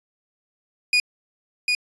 30% pulse tone with echo, 2459 Hz, D#7, 21 cents flat, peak -13 dBFS, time 0.93-1 s, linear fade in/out 2 ms, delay 750 ms, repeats 1, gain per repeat -3 dB, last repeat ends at 1.75 s, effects resampled to 22050 Hz

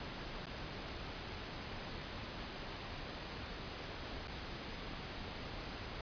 pink noise with dropouts, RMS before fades -45 dBFS, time 0-6.01 s, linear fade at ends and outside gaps 2 ms, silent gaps 0.457-0.467 / 4.274-4.28 s, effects resampled to 11025 Hz

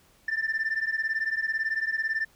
sine beating tone pair, 1770 / 1788 Hz, A6 / A6, +10 / +27 cents, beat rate 18 Hz, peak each -27 dBFS, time 0.28-2.25 s, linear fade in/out 5 ms, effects tanh soft clip ceiling -22 dBFS + pink hiss -61 dBFS RMS until 2.35 s

